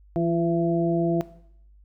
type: harmonic tone with a mistuned harmonic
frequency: 167.7 Hz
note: E3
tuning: 30 cents sharp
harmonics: 1 / 2 / 3 / 4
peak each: -25 / -24 / -35 / -28 dBFS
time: 0.16-1.21 s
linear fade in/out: 0 ms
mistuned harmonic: 2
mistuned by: +25 cents
effects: noise-tail reverb RT60 0.7 s tail -17 dB re dry + added 50 Hz sine -50 dBFS peak until 1.84 s